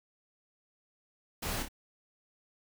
pink noise with echo, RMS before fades -36 dBFS, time 1.42-1.63 s, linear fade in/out 10 ms, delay 28 ms, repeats 2, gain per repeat -5 dB, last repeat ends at 1.686 s, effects none

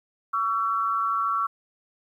sine tone pair together, 1130 / 1342.7 Hz, C#6 / E6, +33 / +31 cents, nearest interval minor third, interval 298 cents, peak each -25 dBFS, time 0.33-1.47 s, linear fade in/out 10 ms, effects 10-bit

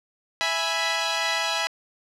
10% pulse chord, E major, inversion none, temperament equal, 659.3 / 830.6 / 987.8 Hz, E5 / G#5 / B5, 0 / 0 / 0 cents, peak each -19 dBFS, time 0.41-1.67 s, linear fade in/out 0 ms, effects low-pass 7000 Hz 12 dB/octave

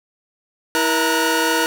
sawtooth tone cluster, 325.4 / 476 / 920 / 1460 Hz, E4 / A#4 / A#5 / F#6, -22 / +36 / -23 / -24 cents, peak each -18 dBFS, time 0.75-1.66 s, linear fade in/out 0 ms, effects none

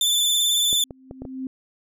sawtooth tone with vibrato, 3520 Hz, A7, in tune, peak -15 dBFS, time 0.01-0.84 s, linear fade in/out 2 ms, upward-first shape triangle, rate 18 Hz, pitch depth 42 cents each way
sine tone with exponential growth, 261.6 Hz, C4, in tune, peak -25 dBFS, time 0.68-1.47 s, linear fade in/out 2 ms, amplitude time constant 170 ms
clicks, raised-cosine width 2 ms, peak -21 dBFS, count 5, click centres 0.729 / 0.908 / 1.111 / 1.22 / 1.252 s
effects none

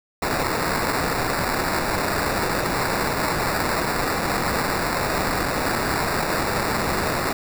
blue noise with sample-and-hold, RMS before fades -23 dBFS, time 0.22-7.33 s, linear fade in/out 5 ms, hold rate 3150 Hz, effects none

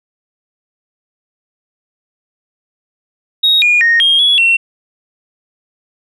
sine tone with pitch steps, 3768 / 2435 / 1857 / 3233 / 3373 / 2718 Hz, A#7 / D#7 / A#6 / G#7 / G#7 / F7, +18 / -38 / -7 / -47 / +26 / -48 cents, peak -6 dBFS, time 3.43-4.57 s, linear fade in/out 10 ms, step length 190 ms, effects tanh soft clip ceiling -3 dBFS

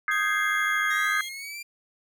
sine chord, Ab major seventh, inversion second, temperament equal, 1244.5 / 1568 / 1661.2 / 2093 Hz, Eb6 / G6 / Ab6 / C7, 0 / 0 / 0 / 0 cents, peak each -28 dBFS, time 0.08-1.21 s, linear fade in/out 2 ms
sawtooth tone with pitch glide, 3319 to 3279 Hz, G#7 to G#7, -2 to -23 cents, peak -33 dBFS, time 0.11-1.29 s, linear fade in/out 5 ms, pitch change -21 cents, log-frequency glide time 0.67-0.89 s
sawtooth exponential sweep, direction up, 1864.7 to 2392 Hz, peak -32 dBFS, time 0.9-1.63 s, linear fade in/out 10 ms
effects none

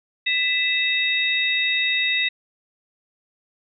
sine tone cluster, 1994 / 2629 / 3749 Hz, B6 / E7 / A#7, +16 / -5 / +9 cents, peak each -23 dBFS, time 0.26-2.29 s, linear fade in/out 10 ms, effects none

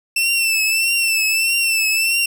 sawtooth tone with vibrato, 2671 Hz, E7, 22 cents sharp, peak -12 dBFS, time 0.16-2.26 s, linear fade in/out 5 ms, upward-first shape triangle, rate 1.6 Hz, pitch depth 65 cents each way, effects none

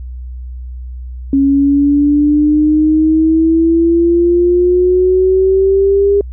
sine exponential sweep, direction up, 273.5 to 404.2 Hz, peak -7 dBFS, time 1.33-6.21 s, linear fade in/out 2 ms, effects added 62 Hz sine -23 dBFS peak until 6.32 s

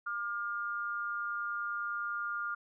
sine tone pair together, 1200 / 1409.6 Hz, D6 / F6, +37 / +16 cents, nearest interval minor third, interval 279 cents, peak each -38 / -35 dBFS, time 0.06-2.55 s, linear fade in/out 10 ms, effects none

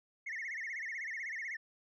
sine tone with vibrato, 1975.5 Hz, B6, in tune, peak -36 dBFS, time 0.26-1.57 s, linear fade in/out 10 ms, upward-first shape sine, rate 16 Hz, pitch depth 190 cents each way, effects tanh soft clip ceiling -36 dBFS

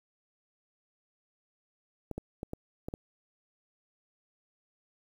clicks, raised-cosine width 2 ms, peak -23 dBFS, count 6, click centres 2.113 / 2.18 / 2.431 / 2.534 / 2.885 / 2.939 s, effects 9-bit

